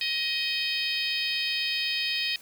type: harmonic tone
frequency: 628 Hz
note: D#5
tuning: 16 cents sharp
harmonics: 3 / 4 / 5 / 6 / 7 / 8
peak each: -36 / -31 / -32 / -34 / -34 / -34 dBFS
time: 0.01-2.36 s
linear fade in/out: 2 ms
effects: white hiss -51 dBFS RMS until 2.41 s